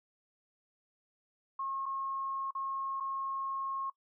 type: tone with dropouts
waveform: sine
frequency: 1082 Hz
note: C#6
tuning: 42 cents flat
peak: -34 dBFS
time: 1.59-3.9 s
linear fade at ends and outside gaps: 5 ms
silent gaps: 1.858-1.861 / 2.509-2.55 / 3.001-3.005 s
effects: noise-tail reverb RT60 0.1 s tail -19 dB re dry